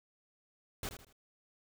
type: noise with echo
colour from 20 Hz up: pink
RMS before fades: -39 dBFS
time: 0.83-0.89 s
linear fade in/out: 2 ms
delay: 79 ms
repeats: 3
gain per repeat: -9 dB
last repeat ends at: 1.127 s
effects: none